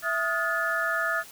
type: tone cluster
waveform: sine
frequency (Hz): 662 / 1252 / 1432 / 1733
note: E5 / D#6 / F6 / A6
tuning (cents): +7 / +10 / +43 / -27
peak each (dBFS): -32 / -31 / -29 / -28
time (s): 0.02-1.24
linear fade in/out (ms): 50
effects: white hiss -47 dBFS RMS until 1.31 s